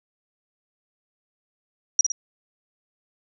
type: tone with echo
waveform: sine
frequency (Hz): 5740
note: F8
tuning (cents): +47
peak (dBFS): -12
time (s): 1.99-2.01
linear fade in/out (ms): 2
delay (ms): 55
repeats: 2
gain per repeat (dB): -6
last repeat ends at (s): 2.12
effects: none